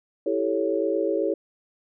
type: chord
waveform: sine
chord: A dominant seventh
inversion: second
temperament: equal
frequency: 329.6 / 392 / 440 / 554.4 Hz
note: E4 / G4 / A4 / C#5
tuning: 0 / 0 / 0 / 0 cents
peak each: -27 dBFS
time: 0.26-1.34 s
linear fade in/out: 5 ms
effects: none